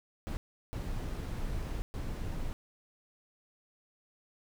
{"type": "noise bursts at uneven times", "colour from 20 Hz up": "brown", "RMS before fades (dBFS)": -36, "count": 3, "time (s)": [[0.27, 0.37], [0.73, 1.82], [1.94, 2.53]], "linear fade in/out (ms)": 0, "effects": []}